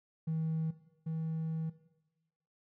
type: tone pair in turn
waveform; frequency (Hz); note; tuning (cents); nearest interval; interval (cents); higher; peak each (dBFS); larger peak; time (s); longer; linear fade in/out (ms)
triangle; 160 / 160.59; D#3 / E3; +49 / -45; unison; 6; second; -28 / -31; first; 0.27-0.71 / 1.06-1.7; second; 10
effects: noise-tail reverb RT60 1.0 s tail -17 dB re dry + tanh soft clip ceiling -27 dBFS